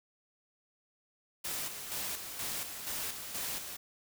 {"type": "noise with tremolo", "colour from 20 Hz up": "white", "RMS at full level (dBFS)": -37, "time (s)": [1.44, 3.77], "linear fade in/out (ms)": 10, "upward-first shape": "square", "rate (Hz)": 2.1, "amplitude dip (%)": 50, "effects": []}